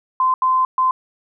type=tone bursts at uneven times; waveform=sine; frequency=1033 Hz; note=C6; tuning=22 cents flat; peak=-13 dBFS; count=3; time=0.2-0.34 / 0.42-0.65 / 0.78-0.91 s; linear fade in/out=2 ms; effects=none